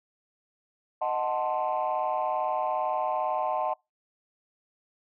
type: chord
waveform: sine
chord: D# diminished seventh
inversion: none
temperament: equal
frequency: 622.3 / 740 / 880 / 1046.5 Hz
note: D#5 / F#5 / A5 / C6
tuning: 0 / 0 / 0 / 0 cents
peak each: -30 / -29 / -30 / -32 dBFS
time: 1.01-3.74 s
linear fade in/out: 10 ms
effects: noise-tail reverb RT60 0.2 s tail -25 dB re dry + tanh soft clip ceiling -19 dBFS